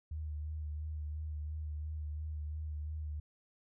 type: tone with vibrato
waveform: sine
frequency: 76.3 Hz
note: D#2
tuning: 33 cents flat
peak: -37 dBFS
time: 0.11-3.2 s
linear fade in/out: 5 ms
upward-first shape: sine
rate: 2.9 Hz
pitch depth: 31 cents each way
effects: none